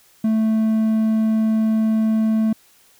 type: tone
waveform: triangle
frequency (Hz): 220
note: A3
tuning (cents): 0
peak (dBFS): -13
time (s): 0.24-2.53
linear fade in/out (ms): 5
effects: white hiss -54 dBFS RMS until 2.99 s